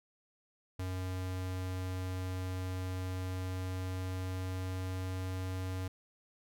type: tone with pitch glide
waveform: square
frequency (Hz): 92.5 to 93.04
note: F#2 to F#2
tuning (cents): 0 to +10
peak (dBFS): -36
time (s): 0.79-5.88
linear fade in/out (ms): 5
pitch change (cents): +10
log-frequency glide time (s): 3.07-5.3
effects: none